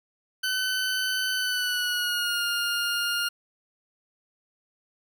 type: tone with pitch glide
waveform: 20% pulse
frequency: 1515 to 1413.5 Hz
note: F#6 to F6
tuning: +40 to +20 cents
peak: -20 dBFS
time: 0.43-3.29 s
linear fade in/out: 10 ms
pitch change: -120 cents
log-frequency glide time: 1.34-2.45 s
effects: none